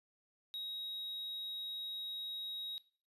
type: tone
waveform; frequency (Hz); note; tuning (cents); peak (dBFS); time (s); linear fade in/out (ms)
triangle; 3798; A#7; +32; -39; 0.54-2.78; 0
effects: noise-tail reverb RT60 0.4 s tail -17 dB re dry + resampled to 32000 Hz